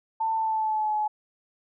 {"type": "tone with pitch glide", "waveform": "sine", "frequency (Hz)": [891, 850.3], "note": ["A5", "G#5"], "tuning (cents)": [22, 41], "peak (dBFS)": -23, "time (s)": [0.2, 1.08], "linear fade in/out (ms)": 10, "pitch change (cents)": -81, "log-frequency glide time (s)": [0.36, 0.95], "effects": []}